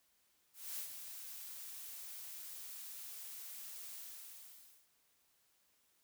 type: noise with ADSR envelope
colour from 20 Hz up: blue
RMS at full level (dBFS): -42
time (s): 0.53-4.89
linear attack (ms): 250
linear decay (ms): 98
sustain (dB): -7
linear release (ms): 950
effects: white hiss -75 dBFS RMS until 6.03 s